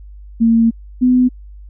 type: tone pair in turn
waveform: sine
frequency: 228.4 / 251.3 Hz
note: A#3 / B3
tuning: -35 / +30 cents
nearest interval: major second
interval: 165 cents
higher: second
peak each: -8 dBFS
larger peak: neither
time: 0.4-0.71 / 1.01-1.29 s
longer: first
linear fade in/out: 20 ms
effects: added 50 Hz sine -33 dBFS peak until 1.69 s